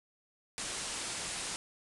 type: low-pass noise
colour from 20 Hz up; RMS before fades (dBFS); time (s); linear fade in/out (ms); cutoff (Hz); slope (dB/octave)
white; -39; 0.58-1.56; 0; 10000; 96
effects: none